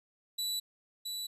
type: tone pair in turn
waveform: sawtooth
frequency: 3951 / 3951 Hz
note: B7 / B7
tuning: 0 / 0 cents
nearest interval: unison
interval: 0 cents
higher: neither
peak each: -29 / -33 dBFS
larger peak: first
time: 0.38-0.6 / 1.05-1.27 s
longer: neither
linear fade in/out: 10 ms
effects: resampled to 32000 Hz